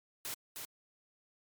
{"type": "noise with echo", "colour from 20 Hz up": "white", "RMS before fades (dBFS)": -40, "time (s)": [0.25, 0.34], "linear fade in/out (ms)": 0, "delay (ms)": 310, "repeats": 1, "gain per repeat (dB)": -4, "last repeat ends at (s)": 0.65, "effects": ["MP3 96 kbps"]}